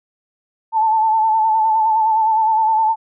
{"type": "tone with vibrato", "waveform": "sine", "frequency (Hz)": 880, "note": "A5", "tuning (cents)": 0, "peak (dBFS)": -12, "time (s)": [0.72, 2.96], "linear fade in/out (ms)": 50, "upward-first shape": "sine", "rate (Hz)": 9.7, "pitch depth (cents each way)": 42, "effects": []}